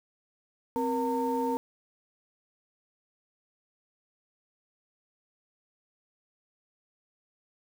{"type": "tone cluster", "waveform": "sine", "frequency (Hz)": [260.9, 473.1, 911], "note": ["C4", "A#4", "A#5"], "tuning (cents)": [-5, 26, -40], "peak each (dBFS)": -30, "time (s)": [0.76, 1.57], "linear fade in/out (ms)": 0, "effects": ["tanh soft clip ceiling -18 dBFS", "8-bit"]}